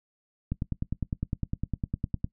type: click train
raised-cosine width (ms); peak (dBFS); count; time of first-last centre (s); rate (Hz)
5; -16; 18; 0.52-2.244; 9.86
effects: noise-tail reverb RT60 0.1 s tail -19 dB re dry